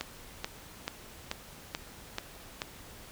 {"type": "click train", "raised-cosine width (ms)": 0.2, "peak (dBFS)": -15, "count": 7, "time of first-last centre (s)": [0.01, 2.619], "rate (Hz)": 2.3, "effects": ["pink hiss -50 dBFS RMS until 3.11 s"]}